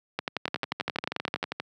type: two click trains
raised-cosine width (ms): 0.3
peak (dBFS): -11 / -14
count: 15 / 15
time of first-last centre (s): 0.19-1.429 / 0.48-1.6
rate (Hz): 11.3 / 12.5
effects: high-pass 150 Hz 12 dB/octave